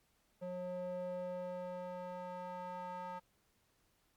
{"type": "tone with band-pass filter sweep", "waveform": "square", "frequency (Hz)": 180.3, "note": "F#3", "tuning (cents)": -45, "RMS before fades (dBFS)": -43, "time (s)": [0.41, 3.2], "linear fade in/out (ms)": 20, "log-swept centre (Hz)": [460, 970], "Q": 2.9, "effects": ["pink hiss -75 dBFS RMS until 4.16 s", "MP3 96 kbps"]}